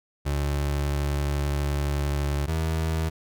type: tone pair in turn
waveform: 30% pulse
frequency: 71.7 / 80.06 Hz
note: D2 / D#2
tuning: -41 / +50 cents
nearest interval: major second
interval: 191 cents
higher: second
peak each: -21 dBFS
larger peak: neither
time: 0.25-2.47 / 2.47-3.1 s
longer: first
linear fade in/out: 20 ms
effects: none